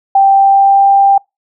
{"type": "tone with pitch glide", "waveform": "sine", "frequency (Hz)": [784, 791.3], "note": ["G5", "G5"], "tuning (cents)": [0, 16], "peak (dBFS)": -4, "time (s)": [0.15, 1.18], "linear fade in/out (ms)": 5, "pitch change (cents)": 16, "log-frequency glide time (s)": [0.32, 0.87], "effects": ["noise-tail reverb RT60 0.2 s tail -26 dB re dry"]}